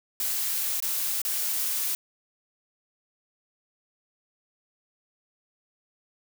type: noise with dropouts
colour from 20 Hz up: blue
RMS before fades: -28 dBFS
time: 0.2-1.95 s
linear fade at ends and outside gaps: 1 ms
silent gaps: 0.802-0.824 / 1.217-1.25 s
effects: none